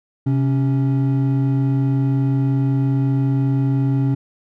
triangle tone pair together, 131.58 / 277.2 Hz, C3 / C#4, +10 / 0 cents, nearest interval octave + minor second, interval 1290 cents, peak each -14 / -19 dBFS, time 0.26-4.15 s, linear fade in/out 10 ms, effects none

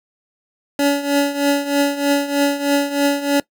25% pulse tone with tremolo, 283.9 Hz, C#4, 41 cents sharp, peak -8 dBFS, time 0.79-3.4 s, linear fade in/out 2 ms, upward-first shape triangle, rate 3.2 Hz, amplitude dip 80%, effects noise-tail reverb RT60 0.1 s tail -21 dB re dry

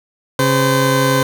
20% pulse tone pair together, 135.88 / 513 Hz, C#3 / C5, -34 / -34 cents, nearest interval octave + major seventh, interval 2300 cents, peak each -10 dBFS, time 0.39-1.23 s, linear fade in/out 2 ms, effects none

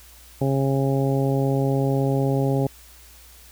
harmonic tone, 136.1 Hz, C#3, 31 cents flat, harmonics 1 / 2 / 3 / 4 / 5 / 6, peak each -21 / -25 / -26 / -28 / -34 / -33 dBFS, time 0.41-2.67 s, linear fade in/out 5 ms, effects added 60 Hz sine -49 dBFS peak until 3.51 s + white hiss -49 dBFS RMS until 3.51 s

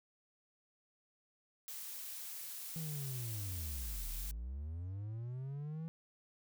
blue noise, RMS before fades -46 dBFS, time 1.68-4.31 s, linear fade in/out 0 ms
triangle linear two-way sweep, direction down then up, 165.1 to 35.08 to 165.1 Hz, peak -38 dBFS, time 2.76-5.88 s, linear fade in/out 0 ms, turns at 4.09 s
effects none

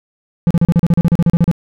triangle tone bursts, 170.3 Hz, F3, 43 cents flat, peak -5 dBFS, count 15, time 0.47-1.514 s, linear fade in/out 0 ms, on 36 ms, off 36 ms, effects none

